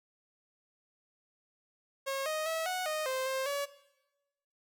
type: tone with pitch steps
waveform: sawtooth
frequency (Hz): 543 / 623 / 647 / 736 / 619 / 522 / 529 / 567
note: C#5 / D#5 / E5 / F#5 / D#5 / C5 / C5 / C#5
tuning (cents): -36 / +2 / -32 / -9 / -9 / -4 / +19 / +39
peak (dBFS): -28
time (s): 2.06-3.66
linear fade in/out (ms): 20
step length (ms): 200
effects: noise-tail reverb RT60 1.0 s tail -18 dB re dry